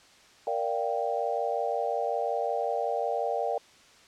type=chord; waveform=sine; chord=G minor seventh; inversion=first; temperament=equal; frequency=466.2 / 587.3 / 698.5 / 784 Hz; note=Bb4 / D5 / F5 / G5; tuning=0 / 0 / 0 / 0 cents; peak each=-32 dBFS; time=0.47-3.58 s; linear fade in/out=2 ms; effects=white hiss -56 dBFS RMS until 4.07 s + low-pass 6000 Hz 12 dB/octave